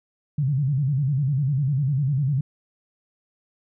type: tone with vibrato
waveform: sine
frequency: 138.59 Hz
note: C#3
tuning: in tune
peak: -19 dBFS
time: 0.38-2.41 s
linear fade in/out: 5 ms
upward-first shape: square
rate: 10 Hz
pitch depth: 120 cents each way
effects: none